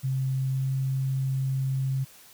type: tone with pitch glide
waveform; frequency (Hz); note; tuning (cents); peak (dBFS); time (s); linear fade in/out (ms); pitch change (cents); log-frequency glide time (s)
sine; 132.5 to 133.42; C3 to C3; +22 to +34; -24; 0.03-2.05; 20; +12; 0.53-0.68
effects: white hiss -52 dBFS RMS until 2.33 s